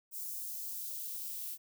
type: noise with high-pass filter sweep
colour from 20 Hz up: violet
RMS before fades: -41 dBFS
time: 0.11-1.58 s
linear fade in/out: 50 ms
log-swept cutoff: 6200 to 2600 Hz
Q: 1
effects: none